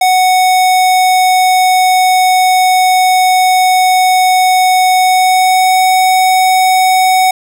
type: tone with pitch glide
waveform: square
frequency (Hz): 741 to 746.6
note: F#5 to F#5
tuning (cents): +2 to +15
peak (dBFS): -7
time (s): 0.01-7.31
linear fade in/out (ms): 5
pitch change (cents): +13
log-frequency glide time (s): 4.96-5.83
effects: none